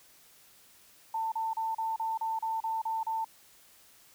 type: tone bursts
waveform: sine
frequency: 894 Hz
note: A5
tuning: 27 cents sharp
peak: -29 dBFS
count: 10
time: 1.14-3.246 s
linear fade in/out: 5 ms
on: 180 ms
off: 34 ms
effects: white hiss -59 dBFS RMS until 4.14 s